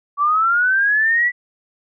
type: linear sweep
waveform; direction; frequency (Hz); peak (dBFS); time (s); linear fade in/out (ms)
sine; up; 1133 to 1975.5; -13; 0.17-1.32; 50
effects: none